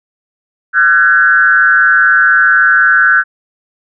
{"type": "tone with frequency modulation", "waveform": "sine", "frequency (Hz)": 1517, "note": "F#6", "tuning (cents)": 43, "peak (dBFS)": -5, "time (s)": [0.73, 3.24], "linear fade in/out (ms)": 50, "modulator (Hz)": 144, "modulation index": 1, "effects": []}